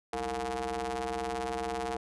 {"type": "ring-modulated tone", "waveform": "sawtooth", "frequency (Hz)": 127.8, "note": "C3", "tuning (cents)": -40, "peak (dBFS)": -25, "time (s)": [0.13, 1.97], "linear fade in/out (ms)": 2, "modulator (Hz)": 584, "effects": ["resampled to 24000 Hz"]}